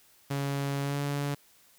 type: tone with pitch glide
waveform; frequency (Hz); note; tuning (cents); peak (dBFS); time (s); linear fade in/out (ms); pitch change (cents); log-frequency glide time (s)
sawtooth; 139.9 to 142.84; C#3 to D3; +16 to -48; -25; 0.3-1.35; 10; +36; 0.81-0.99
effects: white hiss -61 dBFS RMS until 1.78 s